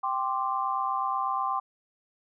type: chord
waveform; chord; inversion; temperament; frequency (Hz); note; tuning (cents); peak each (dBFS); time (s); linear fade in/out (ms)
sine; G suspended fourth; none; equal; 784 / 1046.5 / 1174.7; G5 / C6 / D6; 0 / 0 / 0; -31 / -29 / -31; 0.03-1.6; 10
effects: none